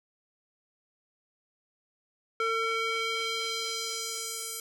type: tone with band-pass filter sweep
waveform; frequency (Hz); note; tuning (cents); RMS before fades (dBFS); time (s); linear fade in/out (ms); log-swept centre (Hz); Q
square; 452; A4; +47; -32; 2.4-4.6; 2; 1500 to 10000; 1.3
effects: none